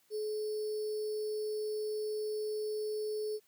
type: tone with sample-and-hold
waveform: sine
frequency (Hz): 426.6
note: G#4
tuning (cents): +46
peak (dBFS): -33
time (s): 0.1-3.4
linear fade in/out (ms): 50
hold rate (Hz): 4900
effects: white hiss -70 dBFS RMS until 3.47 s + high-pass 100 Hz 12 dB/octave